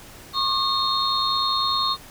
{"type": "tone cluster", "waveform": "sine", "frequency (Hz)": [1087, 1197, 3692, 4250], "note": ["C#6", "D6", "A#7", "C8"], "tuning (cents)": [-34, 33, -17, 26], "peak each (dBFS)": [-24, -29, -25, -25], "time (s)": [0.33, 1.97], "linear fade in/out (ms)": 50, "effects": ["pink hiss -44 dBFS RMS until 2.1 s"]}